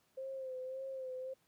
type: tone with vibrato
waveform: sine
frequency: 523.3 Hz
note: C5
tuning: in tune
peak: -40 dBFS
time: 0.17-1.34 s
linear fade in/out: 10 ms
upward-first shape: sine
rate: 1.8 Hz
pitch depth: 41 cents each way
effects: pink hiss -74 dBFS RMS until 1.47 s + high-pass 100 Hz 12 dB/octave